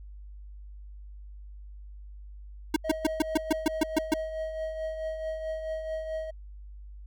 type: tone bursts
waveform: square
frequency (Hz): 311.1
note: D#4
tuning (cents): 0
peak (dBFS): -21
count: 10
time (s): 2.74-4.14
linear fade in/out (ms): 5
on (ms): 23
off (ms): 130
type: tone with tremolo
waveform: triangle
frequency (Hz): 635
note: D#5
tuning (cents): +35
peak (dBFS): -27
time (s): 2.84-6.31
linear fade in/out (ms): 10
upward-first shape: triangle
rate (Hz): 4.6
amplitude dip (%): 55
effects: added 50 Hz sine -42 dBFS peak until 7.06 s